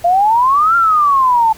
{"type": "exponential two-way sweep", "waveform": "sine", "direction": "up then down", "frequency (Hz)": [677, 1396.9, 869], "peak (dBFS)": -8, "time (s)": [0.04, 1.53], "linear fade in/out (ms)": 10, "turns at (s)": 0.76, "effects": ["pink hiss -39 dBFS RMS until 1.57 s"]}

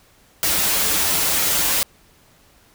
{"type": "noise with comb filter", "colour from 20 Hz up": "white", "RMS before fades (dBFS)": -19, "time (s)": [0.43, 1.83], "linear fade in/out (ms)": 0, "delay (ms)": 8.2, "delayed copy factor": -0.9, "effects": ["pink hiss -54 dBFS RMS until 2.74 s"]}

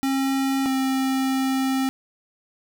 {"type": "tone pair in turn", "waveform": "square", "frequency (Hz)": [269.6, 265], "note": ["C#4", "C4"], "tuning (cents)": [-48, 22], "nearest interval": "unison", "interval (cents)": 30, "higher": "first", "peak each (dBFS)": -21, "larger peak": "neither", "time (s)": [[0.03, 0.66], [0.66, 1.89]], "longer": "second", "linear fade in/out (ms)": 0, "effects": []}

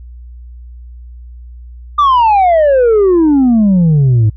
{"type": "exponential sweep", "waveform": "sine", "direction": "down", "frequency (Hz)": [1205, 103.83], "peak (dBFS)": -3, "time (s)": [1.98, 4.3], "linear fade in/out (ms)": 10, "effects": ["tanh soft clip ceiling -5 dBFS", "added 60 Hz sine -29 dBFS peak until 4.36 s"]}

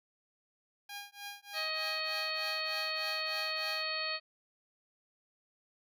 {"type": "tone with tremolo", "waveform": "10% pulse", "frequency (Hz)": 812, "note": "G#5", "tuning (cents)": -39, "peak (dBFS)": -32, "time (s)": [0.89, 3.86], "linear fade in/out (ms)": 5, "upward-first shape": "triangle", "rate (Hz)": 3.3, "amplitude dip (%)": 100}
{"type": "harmonic tone", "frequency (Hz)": 629, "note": "D#5", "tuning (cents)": 19, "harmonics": [1, 2, 3, 4, 5, 6, 7], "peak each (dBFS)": [-43, -42, -41, -40, -45, -47, -37], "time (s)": [1.53, 4.2], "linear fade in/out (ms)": 50}
{"effects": []}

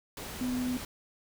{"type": "tone in noise", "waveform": "sine", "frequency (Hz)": 250.7, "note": "B3", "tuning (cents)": 26, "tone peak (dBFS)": -29, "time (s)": [0.41, 0.77], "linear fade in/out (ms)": 2, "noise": "pink", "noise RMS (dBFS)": -41, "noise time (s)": [0.17, 0.85], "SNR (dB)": 9, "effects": []}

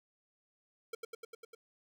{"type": "tone with echo", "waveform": "square", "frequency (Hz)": 456.3, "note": "A#4", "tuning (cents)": -37, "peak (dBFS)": -38, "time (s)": [0.93, 0.95], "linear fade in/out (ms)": 5, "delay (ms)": 100, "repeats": 6, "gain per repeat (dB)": -2, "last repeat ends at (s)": 1.55, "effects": []}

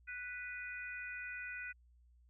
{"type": "harmonic tone", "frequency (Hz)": 493.9, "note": "B4", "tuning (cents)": 0, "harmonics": [3, 4, 5], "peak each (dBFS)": [-45, -48, -47], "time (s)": [0.07, 1.73], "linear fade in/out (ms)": 20, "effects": ["added 60 Hz sine -63 dBFS peak until 2.29 s"]}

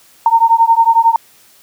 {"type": "beating tone pair", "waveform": "sine", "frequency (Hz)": [910, 921], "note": ["A#5", "A#5"], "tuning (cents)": [-42, -21], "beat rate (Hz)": 11, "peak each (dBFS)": -10, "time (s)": [0.26, 1.16], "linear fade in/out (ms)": 2, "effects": ["white hiss -47 dBFS RMS until 1.62 s", "high-pass 80 Hz 12 dB/octave"]}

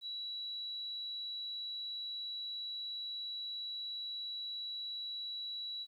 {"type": "tone", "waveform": "sine", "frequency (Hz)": 3919, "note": "B7", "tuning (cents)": -14, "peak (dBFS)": -39, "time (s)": [0.01, 5.87], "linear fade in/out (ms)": 50, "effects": ["12-bit"]}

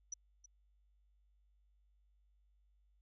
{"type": "tone with echo", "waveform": "sine", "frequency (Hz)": 5920, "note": "F#8", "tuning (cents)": 0, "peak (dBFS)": -39, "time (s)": [0.12, 0.14], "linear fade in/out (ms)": 5, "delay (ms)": 320, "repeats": 1, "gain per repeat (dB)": -15, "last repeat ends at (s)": 0.46, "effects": ["added 50 Hz sine -69 dBFS peak until 3.01 s"]}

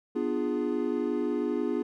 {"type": "chord", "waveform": "triangle", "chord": "B diminished seventh", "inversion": "none", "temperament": "equal with one note detuned", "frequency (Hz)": [246.9, 297.4, 349.2, 415.3], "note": ["B3", "D4", "F4", "Ab4"], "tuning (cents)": [0, 22, 0, 0], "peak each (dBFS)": -30, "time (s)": [0.15, 1.83], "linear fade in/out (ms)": 10, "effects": []}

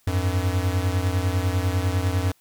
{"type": "beating tone pair", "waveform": "square", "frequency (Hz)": [89.5, 99.5], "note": ["F2", "G2"], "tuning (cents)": [43, 26], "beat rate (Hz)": 10, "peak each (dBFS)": [-23, -26], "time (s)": [0.07, 2.32], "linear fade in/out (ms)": 5, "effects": ["white hiss -62 dBFS RMS until 2.4 s"]}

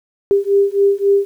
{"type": "beating tone pair", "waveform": "sine", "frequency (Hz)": [396.9, 400.6], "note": ["G4", "G4"], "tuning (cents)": [22, 38], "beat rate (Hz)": 3.7, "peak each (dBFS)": -14, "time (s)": [0.31, 1.25], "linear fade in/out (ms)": 0, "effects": ["8-bit"]}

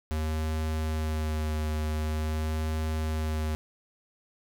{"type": "tone with vibrato", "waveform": "square", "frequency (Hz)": 77.8, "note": "D#2", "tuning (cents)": 0, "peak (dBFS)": -28, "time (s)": [0.11, 3.55], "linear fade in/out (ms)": 0, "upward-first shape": "sine", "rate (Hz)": 0.46, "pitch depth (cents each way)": 17, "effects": []}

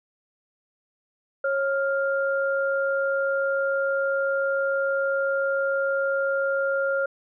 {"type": "tone pair together", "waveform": "sine", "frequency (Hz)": [547, 1400], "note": ["C#5", "F6"], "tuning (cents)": [-23, 4], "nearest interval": "octave + major third", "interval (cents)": 1627, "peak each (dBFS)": [-23, -26], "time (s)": [1.44, 7.06], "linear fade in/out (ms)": 5, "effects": []}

